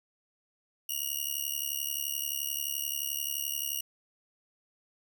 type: tone with amplitude modulation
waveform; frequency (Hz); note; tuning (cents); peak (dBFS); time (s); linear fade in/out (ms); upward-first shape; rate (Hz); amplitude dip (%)
5% pulse; 2875; F7; +50; -19; 0.89-3.81; 5; sine; 71.5; 95
effects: none